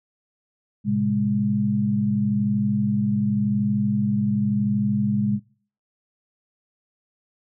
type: tone cluster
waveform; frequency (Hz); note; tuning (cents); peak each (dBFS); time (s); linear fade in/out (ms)
sine; 112.7 / 133.6 / 205.9; A2 / C3 / G#3; +42 / +36 / -15; -28 / -27 / -20; 0.84-5.4; 50
effects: noise-tail reverb RT60 0.5 s tail -24 dB re dry